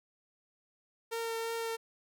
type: tone with vibrato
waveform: sawtooth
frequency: 456.7 Hz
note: A#4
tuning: 36 cents flat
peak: -30 dBFS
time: 1.11-1.77 s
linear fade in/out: 20 ms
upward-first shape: triangle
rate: 2.9 Hz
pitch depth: 13 cents each way
effects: none